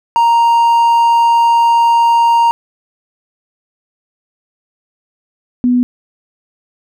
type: tone pair in turn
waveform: triangle / sine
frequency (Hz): 932.3 / 246.9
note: A#5 / B3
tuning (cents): 0 / 0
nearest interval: octave + major seventh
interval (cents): 2300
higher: first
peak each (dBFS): -5 / -8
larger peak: first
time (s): 0.16-2.51 / 5.64-5.83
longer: first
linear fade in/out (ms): 0
effects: none